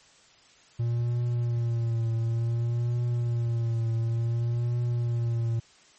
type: tone with vibrato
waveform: triangle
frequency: 117.3 Hz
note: A#2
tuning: 11 cents sharp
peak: -22 dBFS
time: 0.79-5.6 s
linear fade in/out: 10 ms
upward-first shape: triangle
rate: 0.56 Hz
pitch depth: 51 cents each way
effects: white hiss -57 dBFS RMS until 5.98 s + MP3 32 kbps